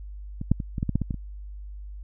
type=clicks; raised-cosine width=5 ms; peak=-18 / -6 / -18 / -17 / -13 / -12 / -9 / -13 / -16 / -21 dBFS; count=10; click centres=0.414 / 0.516 / 0.602 / 0.782 / 0.829 / 0.893 / 0.956 / 1.017 / 1.108 / 1.143 s; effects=added 50 Hz sine -36 dBFS peak until 2.03 s

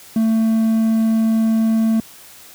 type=tone; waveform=triangle; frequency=222.9 Hz; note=A3; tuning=23 cents sharp; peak=-11 dBFS; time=0.16-2 s; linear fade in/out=2 ms; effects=white hiss -42 dBFS RMS until 2.54 s + high-pass 60 Hz 12 dB/octave

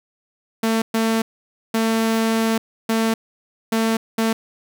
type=tone bursts at uneven times; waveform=sawtooth; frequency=224.4 Hz; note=A3; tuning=34 cents sharp; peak=-13 dBFS; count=6; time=0.63-0.82 / 0.94-1.22 / 1.74-2.58 / 2.89-3.14 / 3.72-3.97 / 4.18-4.33 s; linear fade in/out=5 ms; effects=none

